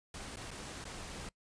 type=noise with dropouts; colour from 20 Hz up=pink; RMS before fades=-45 dBFS; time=0.14-1.29 s; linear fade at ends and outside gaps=2 ms; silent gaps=0.359-0.369 / 0.507-0.513 / 0.842-0.852 s; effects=noise-tail reverb RT60 0.1 s tail -23 dB re dry + resampled to 22050 Hz